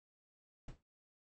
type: noise with exponential decay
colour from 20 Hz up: brown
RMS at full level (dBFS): -44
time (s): 0.68-0.83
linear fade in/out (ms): 5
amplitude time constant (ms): 31
effects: MP3 32 kbps

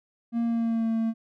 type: tone with pitch glide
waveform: triangle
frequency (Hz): 233.1 to 225.4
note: A#3 to A3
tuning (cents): 0 to +42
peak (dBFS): -21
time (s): 0.32-1.14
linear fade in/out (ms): 50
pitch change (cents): -58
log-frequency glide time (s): 0.43-0.89
effects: none

